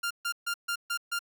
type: tone bursts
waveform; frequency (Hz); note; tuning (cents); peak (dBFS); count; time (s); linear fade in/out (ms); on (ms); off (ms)
sawtooth; 1396.9; F6; 0; -25; 6; 0.03-1.192; 10; 77; 140
effects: none